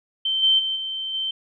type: tone with level steps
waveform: sine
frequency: 3107 Hz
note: G7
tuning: 16 cents flat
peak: -20 / -14 / -22 / -26 / -23 dBFS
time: 0.25-1.31 s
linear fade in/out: 5 ms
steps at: 0.42 / 0.58 / 0.75 / 1.13 s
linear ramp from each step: 20 ms
effects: none

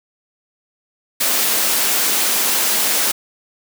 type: high-pass noise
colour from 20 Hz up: white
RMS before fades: -17 dBFS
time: 1.2-3.12 s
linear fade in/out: 10 ms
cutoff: 200 Hz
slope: 24 dB/octave
effects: none

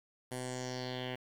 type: tone with low-pass filter sweep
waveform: 10% pulse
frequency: 126.7 Hz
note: B2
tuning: 45 cents sharp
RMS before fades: -40 dBFS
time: 0.31-1.16 s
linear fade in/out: 10 ms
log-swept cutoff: 11000 to 2600 Hz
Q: 3.6
effects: 10-bit

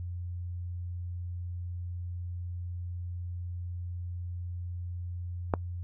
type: click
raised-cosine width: 1 ms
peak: -11 dBFS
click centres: 5.538 s
effects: noise-tail reverb RT60 0.1 s tail -24 dB re dry + added 88 Hz sine -34 dBFS peak until 5.83 s

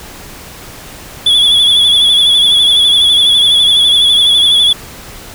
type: tone with vibrato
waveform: triangle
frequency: 3408 Hz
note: G#7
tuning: 44 cents sharp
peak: -4 dBFS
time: 1.26-4.73 s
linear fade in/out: 5 ms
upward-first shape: sine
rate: 12 Hz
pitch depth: 50 cents each way
effects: pink hiss -31 dBFS RMS until 5.34 s

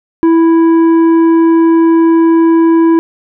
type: tone with tanh clipping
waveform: triangle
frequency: 329.6 Hz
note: E4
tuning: in tune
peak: -6 dBFS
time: 0.23-2.99 s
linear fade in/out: 0 ms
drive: 12 dB
effects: none

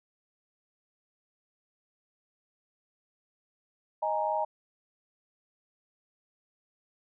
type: chord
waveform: sine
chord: D# suspended fourth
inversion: none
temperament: just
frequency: 622.3 / 829.7 / 933.4 Hz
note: D#5 / G#5 / A#5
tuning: 0 / -2 / +2 cents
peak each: -31 dBFS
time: 4.02-4.45 s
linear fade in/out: 10 ms
effects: none

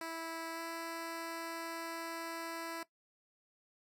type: tone with pitch glide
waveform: 10% pulse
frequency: 328.3 to 331.2 Hz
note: E4 to E4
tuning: -7 to +8 cents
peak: -32 dBFS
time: 0.01-2.83 s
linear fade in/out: 2 ms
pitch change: +15 cents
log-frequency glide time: 0.53-0.6 s
effects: noise-tail reverb RT60 0.1 s tail -17 dB re dry

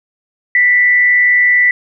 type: tone with frequency modulation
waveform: sine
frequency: 1975.5 Hz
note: B6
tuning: in tune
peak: -7 dBFS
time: 0.55-1.71 s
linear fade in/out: 2 ms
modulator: 154 Hz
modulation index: 0.3
effects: none

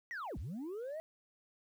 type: linear two-way sweep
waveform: sine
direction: down then up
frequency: 1975.5 to 46.78 to 656 Hz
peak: -37 dBFS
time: 0.11-1 s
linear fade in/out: 0 ms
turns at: 0.38 s
effects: tanh soft clip ceiling -38 dBFS + 11-bit

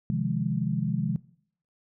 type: chord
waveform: sine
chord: F minor seventh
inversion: second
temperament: equal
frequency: 130.81 / 155.56 / 174.61 / 207.7 Hz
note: C3 / Eb3 / F3 / Ab3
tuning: 0 / 0 / 0 / 0 cents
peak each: -30 dBFS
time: 0.1-1.16 s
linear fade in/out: 0 ms
effects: noise-tail reverb RT60 0.6 s tail -21 dB re dry

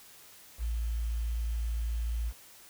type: tone with quantisation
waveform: sine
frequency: 56.8 Hz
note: A#1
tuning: 44 cents flat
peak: -29 dBFS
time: 0.58-2.33 s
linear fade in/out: 50 ms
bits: 9
effects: white hiss -54 dBFS RMS until 2.69 s

